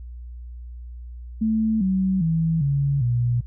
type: tone with pitch steps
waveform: sine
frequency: 220 / 189.32 / 162.92 / 140.2 / 120.65 Hz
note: A3 / F#3 / E3 / C#3 / B2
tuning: 0 / +40 / -20 / +20 / -40 cents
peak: -18 dBFS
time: 1.41-3.41 s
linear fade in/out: 10 ms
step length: 400 ms
effects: added 60 Hz sine -34 dBFS peak until 3.46 s